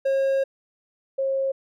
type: tone pair in turn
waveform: triangle / sine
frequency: 541 / 539 Hz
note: C#5 / C#5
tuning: -42 / -49 cents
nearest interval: unison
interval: 7 cents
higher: first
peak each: -17 / -21 dBFS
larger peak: first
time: 0.05-0.44 / 1.18-1.52 s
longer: first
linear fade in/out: 10 ms
effects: none